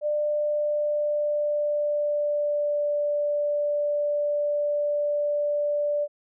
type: tone with pitch glide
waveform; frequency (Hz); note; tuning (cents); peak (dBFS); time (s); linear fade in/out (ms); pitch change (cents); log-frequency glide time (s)
sine; 596 to 586.4; D5 to D5; +25 to -3; -22; 0.01-6.08; 50; -28; 0.14-2.87
effects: none